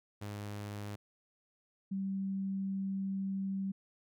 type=tone pair in turn; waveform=sawtooth / sine; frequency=103.1 / 193.79 Hz; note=G#2 / G3; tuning=-12 / -20 cents; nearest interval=major seventh; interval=1092 cents; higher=second; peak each=-36 / -33 dBFS; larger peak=second; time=0.21-0.96 / 1.91-3.72 s; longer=second; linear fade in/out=10 ms; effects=none